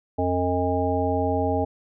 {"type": "harmonic tone", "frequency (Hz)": 90, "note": "F#2", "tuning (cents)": -47, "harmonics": [1, 3, 5, 7, 9], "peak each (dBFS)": [-27, -27, -27, -27, -27], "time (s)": [0.18, 1.65], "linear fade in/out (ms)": 10, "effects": []}